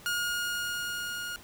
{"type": "tone with level ramp", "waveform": "sawtooth", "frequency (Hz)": 1430, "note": "F6", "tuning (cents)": 41, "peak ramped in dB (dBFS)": [-24, -31], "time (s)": [0.06, 1.36], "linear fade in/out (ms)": 0, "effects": ["pink hiss -52 dBFS RMS until 1.43 s"]}